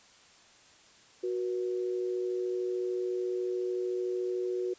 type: tone pair together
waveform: sine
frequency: 368 / 481.7 Hz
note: F#4 / B4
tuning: -9 / -43 cents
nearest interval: perfect fourth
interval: 466 cents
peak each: -30 / -37 dBFS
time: 1.23-4.74 s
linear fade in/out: 10 ms
effects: white hiss -58 dBFS RMS until 4.78 s + resampled to 16000 Hz